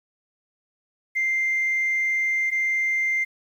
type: tone pair in turn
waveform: sine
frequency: 2093 / 2093 Hz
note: C7 / C7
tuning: 0 / 0 cents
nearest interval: unison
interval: 0 cents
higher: neither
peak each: -19 dBFS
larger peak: neither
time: 1.15-2.51 / 2.51-3.25 s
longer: first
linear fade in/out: 20 ms
effects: tanh soft clip ceiling -17 dBFS + 9-bit